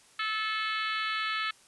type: harmonic tone with a mistuned harmonic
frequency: 435.1 Hz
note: A4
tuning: 19 cents flat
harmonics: 3 / 4 / 5 / 6 / 7 / 8 / 9 / 10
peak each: -33 / -35 / -37 / -39 / -40 / -41 / -42 / -43 dBFS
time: 0.19-1.51 s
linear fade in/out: 5 ms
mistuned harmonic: 8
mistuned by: -20 cents
effects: white hiss -59 dBFS RMS until 1.67 s + resampled to 24000 Hz